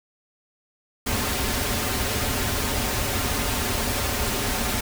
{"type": "noise with comb filter", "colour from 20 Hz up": "pink", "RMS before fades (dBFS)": -25, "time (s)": [1.06, 4.81], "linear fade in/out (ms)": 10, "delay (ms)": 6.1, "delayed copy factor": -0.6, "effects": []}